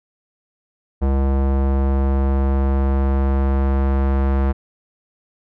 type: tone with low-pass filter sweep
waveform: square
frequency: 67.7 Hz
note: C#2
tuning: 40 cents flat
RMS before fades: -17 dBFS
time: 1.01-4.53 s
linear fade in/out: 20 ms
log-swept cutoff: 830 to 1300 Hz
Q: 0.89
effects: none